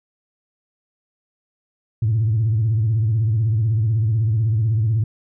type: tone with vibrato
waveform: sine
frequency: 110.3 Hz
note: A2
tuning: 5 cents sharp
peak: -14 dBFS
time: 2.02-5.04 s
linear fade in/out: 5 ms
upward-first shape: sine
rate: 16 Hz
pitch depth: 120 cents each way
effects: tanh soft clip ceiling -12 dBFS